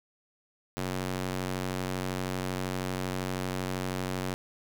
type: tone with high-pass filter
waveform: square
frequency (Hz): 46.37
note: F#1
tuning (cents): +5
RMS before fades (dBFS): -33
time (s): 0.77-4.34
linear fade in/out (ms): 0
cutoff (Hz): 140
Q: 0.62
effects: none